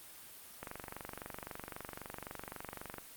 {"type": "click train", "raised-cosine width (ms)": 0.5, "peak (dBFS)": -27, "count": 57, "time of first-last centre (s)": [0.63, 2.983], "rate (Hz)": 23.8, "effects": ["white hiss -53 dBFS RMS until 3.16 s", "Opus 32 kbps"]}